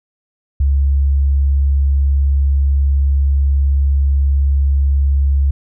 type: tone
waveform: sine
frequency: 69.3 Hz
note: C#2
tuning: in tune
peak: -10 dBFS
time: 0.6-5.51 s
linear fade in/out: 5 ms
effects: none